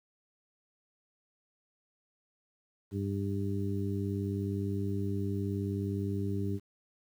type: harmonic tone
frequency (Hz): 99.3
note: G2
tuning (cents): +23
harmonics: 1 / 2 / 3 / 4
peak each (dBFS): -33 / -36 / -38 / -39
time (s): 2.91-6.6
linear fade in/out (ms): 50
effects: 10-bit